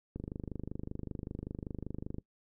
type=click train; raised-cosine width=3 ms; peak=-26 dBFS; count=52; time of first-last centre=0.16-2.184 s; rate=25.2 Hz; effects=noise-tail reverb RT60 0.1 s tail -21 dB re dry